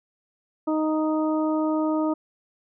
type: harmonic tone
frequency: 311.1 Hz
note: D#4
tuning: in tune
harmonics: 1 / 2 / 3 / 4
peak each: -22 / -28 / -32 / -34 dBFS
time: 0.67-2.14 s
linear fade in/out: 10 ms
effects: none